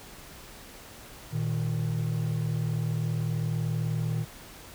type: tone pair together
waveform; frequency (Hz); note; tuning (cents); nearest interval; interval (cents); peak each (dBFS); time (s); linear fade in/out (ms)
triangle; 115.7 / 156; A#2 / D#3; -13 / +5; perfect fourth; 518; -26; 1.31-4.26; 50
effects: tanh soft clip ceiling -20 dBFS + pink hiss -47 dBFS RMS until 4.74 s